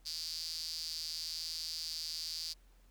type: tone with high-pass filter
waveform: sawtooth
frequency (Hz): 161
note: E3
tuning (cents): -41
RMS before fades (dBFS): -41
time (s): 0.05-2.54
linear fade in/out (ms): 20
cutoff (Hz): 4700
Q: 8.7
effects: added 43 Hz sine -60 dBFS peak until 2.9 s + pink hiss -71 dBFS RMS until 2.9 s